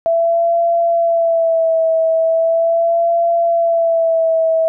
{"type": "tone with vibrato", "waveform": "sine", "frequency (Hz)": 664, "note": "E5", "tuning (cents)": 12, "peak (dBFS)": -11, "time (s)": [0.06, 4.68], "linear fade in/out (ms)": 0, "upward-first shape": "sine", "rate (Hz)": 0.39, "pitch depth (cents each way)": 39, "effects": []}